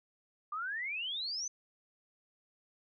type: exponential sweep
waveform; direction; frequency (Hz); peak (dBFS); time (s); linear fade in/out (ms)
sine; up; 1174.7 to 6272; -35; 0.52-1.48; 5
effects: none